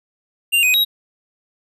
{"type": "tone with pitch steps", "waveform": "square", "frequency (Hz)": [2785, 2502, 3823], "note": ["F7", "D#7", "A#7"], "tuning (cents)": [-5, 9, 43], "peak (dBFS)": -13, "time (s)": [0.52, 0.85], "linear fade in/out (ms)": 20, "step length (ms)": 110, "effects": []}